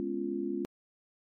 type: chord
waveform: sine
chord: C# dominant seventh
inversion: second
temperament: just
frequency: 207.9 / 249.5 / 277.2 / 346.5 Hz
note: G#3 / B3 / C#4 / E#4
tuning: +2 / +18 / 0 / -14 cents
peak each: -38 / -39 / -36 / -34 dBFS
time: 0-0.65 s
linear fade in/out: 0 ms
effects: MP3 64 kbps